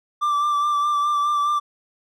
triangle tone with vibrato, 1174.7 Hz, D6, in tune, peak -16 dBFS, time 0.21-1.6 s, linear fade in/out 20 ms, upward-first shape sine, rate 4.8 Hz, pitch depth 25 cents each way, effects none

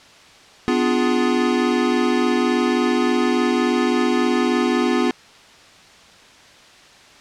square chord, B diminished seventh, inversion none, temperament equal with one note detuned, 250.2 / 293.7 / 349.2 / 415.3 Hz, B3 / D4 / F4 / Ab4, +23 / 0 / 0 / 0 cents, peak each -20 / -26 / -22 / -25 dBFS, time 0.68-5.11 s, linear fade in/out 0 ms, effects white hiss -46 dBFS RMS until 7.2 s + low-pass 5000 Hz 12 dB/octave

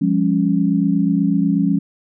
sine chord, Db major, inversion first, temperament equal with one note detuned, 174.61 / 202.8 / 277.2 Hz, F3 / Ab3 / Db4, 0 / -41 / 0 cents, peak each -18 dBFS, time 0.01-1.79 s, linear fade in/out 10 ms, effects none

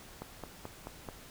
click train, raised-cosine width 1 ms, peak -26 dBFS, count 5, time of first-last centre 0.22-1.088 s, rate 4.61 Hz, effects pink hiss -52 dBFS RMS until 1.3 s

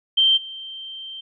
sine tone with level steps, 3136 Hz, G7, in tune, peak -13 / -32 dBFS, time 0.17-1.21 s, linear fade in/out 10 ms, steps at 0.36 s, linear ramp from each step 20 ms, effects none

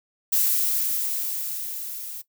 violet noise with level ramp, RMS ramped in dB -20 to -36 dBFS, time 0.32-2.22 s, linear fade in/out 10 ms, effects noise-tail reverb RT60 0.1 s tail -17 dB re dry

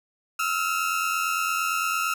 30% pulse tone pair together, 1290 / 1378.8 Hz, E6 / F6, -38 / -23 cents, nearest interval minor second, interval 115 cents, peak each -24 dBFS, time 0.39-2.14 s, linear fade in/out 5 ms, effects none

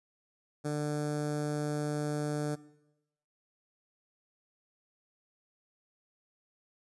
15% pulse tone with notch filter, 148.7 Hz, D3, 22 cents sharp, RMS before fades -33 dBFS, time 0.64-2.56 s, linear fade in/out 20 ms, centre 2800 Hz, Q 0.57, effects noise-tail reverb RT60 0.9 s tail -19 dB re dry + resampled to 24000 Hz

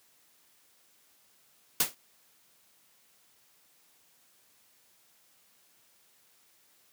white noise with exponential decay, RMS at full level -20 dBFS, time 1.8-1.95 s, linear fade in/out 5 ms, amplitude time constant 31 ms, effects white hiss -65 dBFS RMS until 6.92 s + high-pass 100 Hz 12 dB/octave

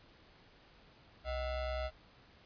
square ring-modulated tone, 345.5 Hz, F4, 19 cents flat, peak -33 dBFS, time 1.24-1.91 s, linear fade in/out 50 ms, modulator 281 Hz, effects pink hiss -62 dBFS RMS until 2.45 s + resampled to 11025 Hz

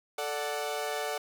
sawtooth chord, D major, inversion second, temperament equal, 440 / 587.3 / 740 Hz, A4 / D5 / F#5, 0 / 0 / 0 cents, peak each -32 dBFS, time 0.18-1.18 s, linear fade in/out 5 ms, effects 10-bit

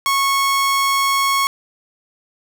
sawtooth tone, 1100 Hz, C#6, 14 cents flat, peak -11 dBFS, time 0.06-1.47 s, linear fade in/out 0 ms, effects none

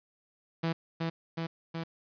sawtooth tone with echo, 164.81 Hz, E3, in tune, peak -24 dBFS, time 0.63-0.73 s, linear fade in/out 10 ms, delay 370 ms, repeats 3, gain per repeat -2 dB, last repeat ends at 1.84 s, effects resampled to 11025 Hz + 9-bit

